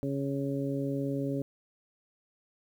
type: harmonic tone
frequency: 138.59 Hz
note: C#3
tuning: in tune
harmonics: 1 / 2 / 3 / 4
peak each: -34 / -32 / -37 / -38 dBFS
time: 0.03-1.42 s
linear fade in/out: 0 ms
effects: 10-bit